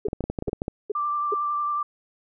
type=tone bursts; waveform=sine; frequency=415.3 Hz; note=G#4; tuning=in tune; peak=-22 dBFS; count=4; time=0.05-1.342 s; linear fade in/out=5 ms; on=23 ms; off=400 ms
type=clicks; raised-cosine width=2 ms; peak=-14 dBFS; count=11; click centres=0.084 / 0.131 / 0.207 / 0.24 / 0.3 / 0.388 / 0.424 / 0.482 / 0.531 / 0.619 / 0.681 s
type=tone with vibrato; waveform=sine; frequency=1178 Hz; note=D6; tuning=5 cents sharp; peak=-23 dBFS; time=0.95-1.83 s; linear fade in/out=5 ms; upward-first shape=sine; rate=11 Hz; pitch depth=16 cents each way
effects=none